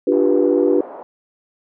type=chord; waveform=sine; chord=G dominant seventh; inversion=second; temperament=just; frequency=294 / 352.8 / 392 / 490 Hz; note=D4 / F4 / G4 / B4; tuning=+2 / +18 / 0 / -14 cents; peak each=-18 dBFS; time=0.07-0.81 s; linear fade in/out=5 ms
type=band-pass noise; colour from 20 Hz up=white; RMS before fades=-35 dBFS; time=0.12-1.03 s; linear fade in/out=0 ms; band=320 to 840 Hz; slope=24 dB/octave
effects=none